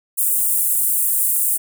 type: high-pass noise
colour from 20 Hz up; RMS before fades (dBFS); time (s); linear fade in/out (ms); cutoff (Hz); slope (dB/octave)
pink; -18; 0.17-1.58; 20; 8500; 48
effects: none